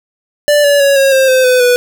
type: tone with pitch steps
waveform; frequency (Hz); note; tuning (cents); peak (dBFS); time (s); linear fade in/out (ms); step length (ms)
square; 587.3 / 572.6 / 558.2 / 544.2 / 530.5 / 517.2 / 504.2 / 491.6; D5 / D5 / C#5 / C#5 / C5 / C5 / B4 / B4; 0 / -44 / +12 / -32 / +24 / -20 / +36 / -8; -7; 0.48-1.76; 0; 160
effects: 8-bit